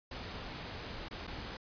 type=noise with dropouts; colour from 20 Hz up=pink; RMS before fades=-43 dBFS; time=0.11-1.57 s; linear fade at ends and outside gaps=5 ms; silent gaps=1.085-1.109 / 1.269-1.275 s; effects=resampled to 11025 Hz